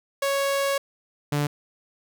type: tone pair in turn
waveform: sawtooth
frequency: 554.4 / 146.08 Hz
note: C#5 / D3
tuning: 0 / -9 cents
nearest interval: octave + major seventh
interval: 2309 cents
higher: first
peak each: -18 dBFS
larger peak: neither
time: 0.22-0.78 / 1.32-1.47 s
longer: first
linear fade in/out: 5 ms
effects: none